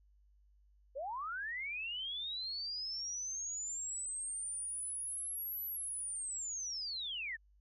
sine linear two-way sweep, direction up then down, 497.6 to 11940 to 1706 Hz, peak -38 dBFS, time 0.95-7.37 s, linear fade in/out 20 ms, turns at 5.65 s, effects added 50 Hz sine -64 dBFS peak until 7.6 s

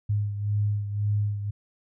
sine beating tone pair, 103.2 / 105.1 Hz, G#2 / G#2, -10 / +21 cents, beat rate 1.9 Hz, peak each -24 / -31 dBFS, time 0.09-1.51 s, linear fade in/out 10 ms, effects none

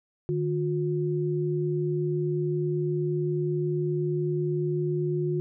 sine tone pair together, 150.9 / 358.9 Hz, D3 / F4, +47 / +47 cents, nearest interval octave + minor third, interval 1500 cents, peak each -27 dBFS, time 0.29-5.4 s, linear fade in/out 0 ms, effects none

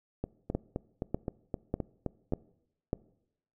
two click trains, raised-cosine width 2 ms, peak -19 / -16 dBFS, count 9 / 5, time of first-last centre 0.24-2.323 / 0.55-2.931 s, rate 3.84 / 1.68 Hz, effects noise-tail reverb RT60 0.8 s tail -22 dB re dry

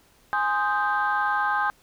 sine chord, Ab major seventh, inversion none, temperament equal, 830.6 / 1046.5 / 1244.5 / 1568 Hz, Ab5 / C6 / Eb6 / G6, 0 / 0 / 0 / 0 cents, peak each -25 / -28 / -27 / -25 dBFS, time 0.33-1.7 s, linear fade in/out 0 ms, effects tanh soft clip ceiling -14 dBFS + pink hiss -59 dBFS RMS until 1.82 s

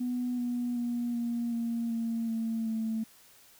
sine tone with pitch steps, 246.9 / 243.2 / 239.6 / 236 / 232.5 / 229 / 225.6 / 222.3 Hz, B3 / B3 / A#3 / A#3 / A#3 / A#3 / A3 / A3, 0 / -26 / +48 / +22 / -4 / -31 / +44 / +18 cents, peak -28 dBFS, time 0-3.04 s, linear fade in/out 10 ms, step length 380 ms, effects tanh soft clip ceiling -24 dBFS + white hiss -58 dBFS RMS until 3.59 s

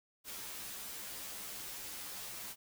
white noise with comb filter, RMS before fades -45 dBFS, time 0.24-2.56 s, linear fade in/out 50 ms, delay 12 ms, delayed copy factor -0.85, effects none

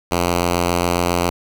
5% pulse tone, 87.31 Hz, F2, in tune, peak -5 dBFS, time 0.11-1.3 s, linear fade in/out 5 ms, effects none

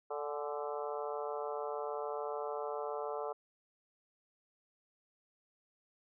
harmonic tone with a mistuned harmonic, 146.83 Hz, D3, in tune, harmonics 3 / 4 / 5 / 6 / 7 / 8 / 9, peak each -40 / -42 / -44 / -46 / -47 / -48 / -49 dBFS, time 0.1-3.33 s, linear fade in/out 10 ms, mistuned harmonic 6, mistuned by -52 cents, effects none

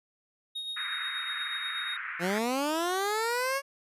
triangle tone with tremolo, 3735 Hz, A#7, 3 cents sharp, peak -31 dBFS, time 0.55-1.97 s, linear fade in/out 10 ms, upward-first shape sine, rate 8.3 Hz, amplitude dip 40%
pink band-pass noise, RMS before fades -37 dBFS, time 0.76-2.39 s, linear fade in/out 10 ms, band 1300 to 2200 Hz, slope 48 dB/octave
15% pulse linear sweep, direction up, 164.81 to 560 Hz, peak -21 dBFS, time 2.19-3.62 s, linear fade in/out 50 ms
effects resampled to 32000 Hz

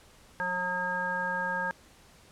harmonic tone with a mistuned harmonic, 180 Hz, F#3, 47 cents flat, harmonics 1 / 3 / 5 / 7 / 9, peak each -41 / -38 / -33 / -41 / -31 dBFS, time 0.4-1.71 s, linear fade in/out 0 ms, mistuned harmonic 5, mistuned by +25 cents, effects pink hiss -57 dBFS RMS until 2.31 s + low-pass 11000 Hz 12 dB/octave

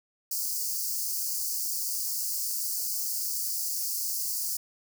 white high-pass noise, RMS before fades -31 dBFS, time 0.31-4.57 s, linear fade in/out 5 ms, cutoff 4500 Hz, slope 96 dB/octave, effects none

